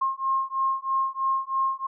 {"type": "beating tone pair", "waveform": "sine", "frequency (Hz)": [1068, 1071.1], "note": ["C6", "C6"], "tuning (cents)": [35, 40], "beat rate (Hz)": 3.1, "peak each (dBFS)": -26, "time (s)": [0.01, 1.87], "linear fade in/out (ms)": 10, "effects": []}